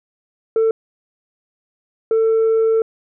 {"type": "tone pair in turn", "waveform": "sine", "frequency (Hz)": [447, 447], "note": ["A4", "A4"], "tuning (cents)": [27, 27], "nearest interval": "unison", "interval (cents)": 0, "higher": "neither", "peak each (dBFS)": -10, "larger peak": "neither", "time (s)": [[0.56, 0.71], [2.11, 2.82]], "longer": "second", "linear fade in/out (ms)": 2, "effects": ["tanh soft clip ceiling -11 dBFS"]}